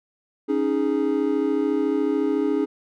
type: chord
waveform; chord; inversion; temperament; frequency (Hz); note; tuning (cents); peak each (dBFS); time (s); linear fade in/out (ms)
triangle; C# suspended second; none; equal; 277.2 / 311.1 / 415.3; C#4 / D#4 / G#4; 0 / 0 / 0; -22; 0.48-2.66; 20
effects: none